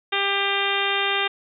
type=harmonic tone with a mistuned harmonic; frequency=397.3 Hz; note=G4; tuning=23 cents sharp; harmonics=1 / 2 / 3 / 4 / 5 / 6 / 7 / 8 / 9; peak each=-29 / -29 / -29 / -29 / -29 / -29 / -29 / -29 / -29 dBFS; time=0.12-1.28 s; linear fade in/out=10 ms; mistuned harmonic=9; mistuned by=+26 cents; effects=none